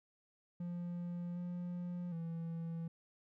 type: tone with pitch steps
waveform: triangle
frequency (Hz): 174.5 / 176.5 / 165.9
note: F3 / F3 / E3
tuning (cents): -1 / +19 / +11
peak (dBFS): -37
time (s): 0.6-2.88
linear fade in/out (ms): 5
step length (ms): 760
effects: none